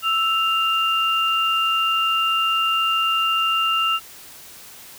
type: tone pair together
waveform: sine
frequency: 1318.6 / 2794 Hz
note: E6 / F7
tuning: 0 / 0 cents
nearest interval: octave + minor second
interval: 1300 cents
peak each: -20 dBFS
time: 0.02-4 s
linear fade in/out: 50 ms
effects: white hiss -42 dBFS RMS until 4.98 s

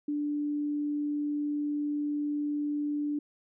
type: tone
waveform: sine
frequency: 293.7 Hz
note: D4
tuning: in tune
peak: -28 dBFS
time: 0.08-3.19 s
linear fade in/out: 5 ms
effects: none

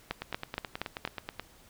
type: two click trains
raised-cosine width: 0.3 ms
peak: -15 / -19 dBFS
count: 5 / 12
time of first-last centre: 0.11-1.051 / 0.22-1.396 s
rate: 4.25 / 9.35 Hz
effects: pink hiss -58 dBFS RMS until 1.69 s

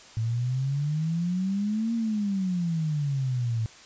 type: exponential two-way sweep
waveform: sine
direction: up then down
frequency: 110 to 233.1 to 110 Hz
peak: -24 dBFS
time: 0.17-3.66 s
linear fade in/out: 0 ms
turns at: 1.94 s
effects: white hiss -49 dBFS RMS until 3.85 s + resampled to 16000 Hz

